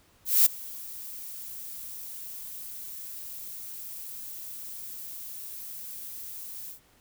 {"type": "noise with ADSR envelope", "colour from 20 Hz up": "violet", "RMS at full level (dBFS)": -17, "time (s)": [0.25, 6.8], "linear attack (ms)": 210, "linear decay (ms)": 8, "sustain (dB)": -23, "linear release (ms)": 110, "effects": ["pink hiss -62 dBFS RMS until 7 s"]}